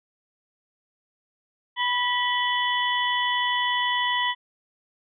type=tone cluster; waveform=sine; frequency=985 / 1952 / 3027 / 3405 Hz; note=B5 / B6 / F#7 / G#7; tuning=-5 / -21 / +39 / +42 cents; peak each=-25 / -26 / -29 / -31 dBFS; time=1.76-4.35 s; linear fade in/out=50 ms; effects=none